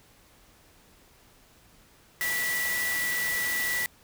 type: tone in noise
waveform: sine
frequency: 1958 Hz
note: B6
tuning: 15 cents flat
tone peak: -27 dBFS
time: 2.21-3.86 s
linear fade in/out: 0 ms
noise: white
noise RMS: -33 dBFS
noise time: 2.21-3.86 s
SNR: +3 dB
effects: pink hiss -58 dBFS RMS until 4.03 s